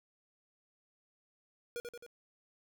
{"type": "tone with echo", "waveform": "square", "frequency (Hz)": 477.8, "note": "A#4", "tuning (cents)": 43, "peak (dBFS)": -38, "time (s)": [1.76, 1.8], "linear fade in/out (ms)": 0, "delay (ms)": 88, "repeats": 3, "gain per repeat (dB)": -4, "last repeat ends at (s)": 2.064, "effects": []}